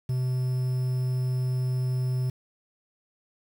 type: tone with quantisation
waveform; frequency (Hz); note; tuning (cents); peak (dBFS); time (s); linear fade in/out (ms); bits
triangle; 127.6; C3; -43; -22; 0.09-2.3; 5; 8
effects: none